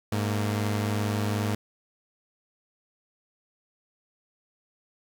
sawtooth tone pair together, 103.5 / 229.9 Hz, G#2 / A#3, -5 / -24 cents, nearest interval octave + major second, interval 1381 cents, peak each -22 / -28 dBFS, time 0.12-1.55 s, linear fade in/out 5 ms, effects none

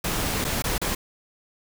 pink noise with dropouts, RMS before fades -26 dBFS, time 0.04-0.95 s, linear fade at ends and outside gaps 5 ms, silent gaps 0.444-0.448 / 0.622-0.64 / 0.781-0.815 s, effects none

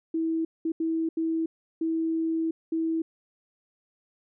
sine tone bursts at uneven times, 325 Hz, E4, 24 cents flat, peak -24 dBFS, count 6, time 0.14-0.45 / 0.65-0.72 / 0.8-1.09 / 1.17-1.46 / 1.81-2.51 / 2.72-3.02 s, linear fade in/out 5 ms, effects none

